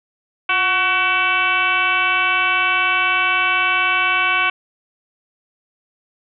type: tone with frequency modulation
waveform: sine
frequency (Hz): 1889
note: A#6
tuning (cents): +22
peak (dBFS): -14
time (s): 0.49-4.5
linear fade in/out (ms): 5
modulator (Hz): 385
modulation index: 2.6
effects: none